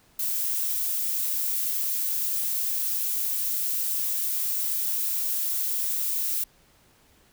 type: noise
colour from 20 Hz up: violet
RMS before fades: -27 dBFS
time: 0.19-6.44 s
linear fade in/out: 5 ms
effects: pink hiss -60 dBFS RMS until 7.32 s